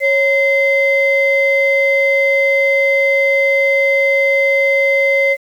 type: tone pair together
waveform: sine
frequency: 549 / 2067 Hz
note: C#5 / C7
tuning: -17 / -22 cents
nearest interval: octave + major seventh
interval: 2295 cents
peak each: -12 dBFS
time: 0-5.37 s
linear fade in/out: 50 ms
effects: tanh soft clip ceiling -5 dBFS + 7-bit